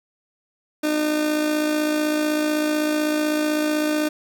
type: tone with amplitude modulation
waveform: 30% pulse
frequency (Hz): 303.8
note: D#4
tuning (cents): -41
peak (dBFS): -15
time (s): 0.83-4.09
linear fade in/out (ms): 10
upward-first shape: sine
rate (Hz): 55.9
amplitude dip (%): 40
effects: none